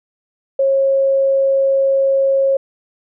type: tone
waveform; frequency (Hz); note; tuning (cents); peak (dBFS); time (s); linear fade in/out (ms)
sine; 543; C#5; -36; -11; 0.59-2.57; 5
effects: none